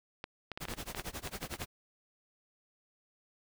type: clicks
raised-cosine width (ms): 0.3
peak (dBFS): -23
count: 12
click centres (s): 0.241 / 0.517 / 0.575 / 0.653 / 0.685 / 0.737 / 0.948 / 0.997 / 1.274 / 1.429 / 1.539 / 1.618
type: noise with tremolo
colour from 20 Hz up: pink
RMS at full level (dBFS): -39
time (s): 0.6-1.66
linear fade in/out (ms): 20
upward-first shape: sine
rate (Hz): 11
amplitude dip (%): 95
effects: none